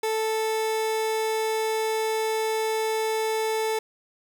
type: tone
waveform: 30% pulse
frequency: 440 Hz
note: A4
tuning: in tune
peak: -21 dBFS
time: 0.03-3.79 s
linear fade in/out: 5 ms
effects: none

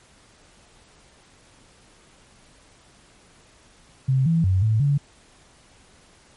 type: tone with pitch steps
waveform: sine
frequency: 132.1 / 165.1 / 93.8 / 109.5 / 142.5 Hz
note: C3 / E3 / F#2 / A2 / C#3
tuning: +17 / +3 / +24 / -8 / +48 cents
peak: -16 dBFS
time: 4.08-4.98 s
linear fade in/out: 10 ms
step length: 180 ms
effects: pink hiss -54 dBFS RMS until 6.36 s + MP3 48 kbps

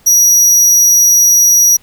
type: tone with amplitude modulation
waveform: 40% pulse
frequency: 5790 Hz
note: F#8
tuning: 38 cents flat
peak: -3 dBFS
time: 0.06-1.77 s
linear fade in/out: 10 ms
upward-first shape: sine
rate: 185 Hz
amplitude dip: 30%
effects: pink hiss -48 dBFS RMS until 1.82 s

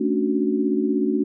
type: chord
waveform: sine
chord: D major seventh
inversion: second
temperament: equal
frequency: 220 / 277.2 / 293.7 / 370 Hz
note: A3 / C#4 / D4 / F#4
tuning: 0 / 0 / 0 / 0 cents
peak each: -24 dBFS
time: 0-1.24 s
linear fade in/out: 10 ms
effects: none

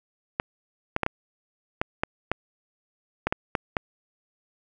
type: clicks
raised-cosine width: 0.5 ms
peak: -8 dBFS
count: 11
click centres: 0.399 / 0.964 / 1.033 / 1.064 / 1.815 / 2.035 / 2.316 / 3.27 / 3.325 / 3.552 / 3.768 s
effects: none

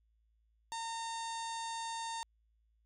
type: harmonic tone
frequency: 914 Hz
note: A#5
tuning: 34 cents flat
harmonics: 1 / 2 / 3 / 4 / 5 / 6 / 7 / 8 / 9 / 10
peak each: -39 / -50 / -55 / -48 / -51 / -58 / -52 / -53 / -60 / -53 dBFS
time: 0.72-2.23 s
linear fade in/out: 0 ms
effects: added 55 Hz sine -70 dBFS peak until 2.85 s

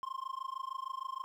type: tone with amplitude modulation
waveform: triangle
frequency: 1057 Hz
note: C6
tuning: 17 cents sharp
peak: -32 dBFS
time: 0.03-1.24 s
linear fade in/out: 0 ms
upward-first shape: sine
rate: 26.5 Hz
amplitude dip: 100%
effects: 12-bit

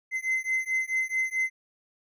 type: beating tone pair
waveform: triangle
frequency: 2057 / 2061.6 Hz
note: C7 / C7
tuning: -30 / -26 cents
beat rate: 4.6 Hz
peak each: -27 dBFS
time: 0.11-1.5 s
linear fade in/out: 50 ms
effects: none

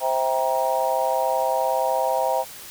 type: chord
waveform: sine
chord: C dominant seventh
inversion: none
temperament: just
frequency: 523.3 / 654.1 / 784.9 / 941.9 Hz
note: C5 / E5 / G5 / Bb5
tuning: 0 / -14 / +2 / +18 cents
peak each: -25 dBFS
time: 0-2.45 s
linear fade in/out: 50 ms
effects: white hiss -40 dBFS RMS until 2.7 s

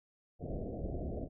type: low-pass noise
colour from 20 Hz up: pink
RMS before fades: -39 dBFS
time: 0.39-1.29 s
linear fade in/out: 50 ms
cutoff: 700 Hz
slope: 96 dB/octave
effects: none

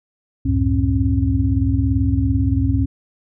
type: tone cluster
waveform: sine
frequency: 68.2 / 91.3 / 109.1 / 269.7 Hz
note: C#2 / F#2 / A2 / C#4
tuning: -28 / -23 / -14 / -47 cents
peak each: -20 dBFS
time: 0.45-2.86 s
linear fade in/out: 10 ms
effects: none

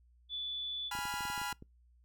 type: tone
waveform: sine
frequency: 3468 Hz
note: A7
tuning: 26 cents flat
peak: -36 dBFS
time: 0.29-0.92 s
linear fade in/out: 50 ms
type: chord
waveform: sawtooth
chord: F diminished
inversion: first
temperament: equal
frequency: 830.6 / 987.8 / 1396.9 Hz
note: Ab5 / Cb6 / F6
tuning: 0 / 0 / 0 cents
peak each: -37 dBFS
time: 0.91-1.53 s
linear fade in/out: 5 ms
type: clicks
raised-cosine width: 3 ms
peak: -36 dBFS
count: 11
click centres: 0.952 / 0.989 / 1.054 / 1.14 / 1.207 / 1.253 / 1.301 / 1.378 / 1.416 / 1.527 / 1.624 s
effects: noise-tail reverb RT60 0.2 s tail -25 dB re dry + added 60 Hz sine -62 dBFS peak until 2.04 s

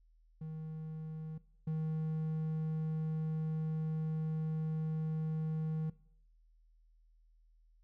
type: tone pair in turn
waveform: triangle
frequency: 157.6 / 157.6 Hz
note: D#3 / D#3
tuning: +23 / +23 cents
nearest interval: unison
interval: 0 cents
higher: neither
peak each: -38 / -31 dBFS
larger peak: second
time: 0.41-1.38 / 1.67-5.9 s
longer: second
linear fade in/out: 5 ms
effects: noise-tail reverb RT60 0.6 s tail -20 dB re dry + added 40 Hz sine -63 dBFS peak until 7.83 s

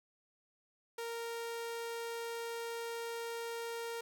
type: tone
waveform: sawtooth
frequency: 464.2 Hz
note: A#4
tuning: 7 cents flat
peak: -35 dBFS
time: 0.98-4.01 s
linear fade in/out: 5 ms
effects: none

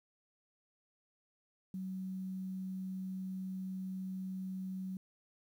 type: tone with quantisation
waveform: sine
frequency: 188.1 Hz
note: F#3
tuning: 29 cents sharp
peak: -38 dBFS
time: 1.74-4.97 s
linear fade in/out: 2 ms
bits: 11
effects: none

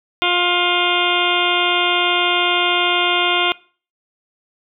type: harmonic tone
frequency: 353.2 Hz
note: F4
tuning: 20 cents sharp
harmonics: 1 / 2 / 3 / 4 / 6 / 7 / 8 / 9 / 10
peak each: -23 / -23 / -23 / -23 / -23 / -23 / -23 / -23 / -23 dBFS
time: 0.22-3.52 s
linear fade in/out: 0 ms
effects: noise-tail reverb RT60 0.4 s tail -22 dB re dry

